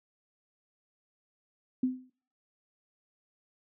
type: tone with exponential decay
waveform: sine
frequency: 255.6 Hz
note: C4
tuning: 40 cents flat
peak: -22 dBFS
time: 1.83-2.1 s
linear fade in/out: 5 ms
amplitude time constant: 58 ms
effects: noise-tail reverb RT60 0.5 s tail -24 dB re dry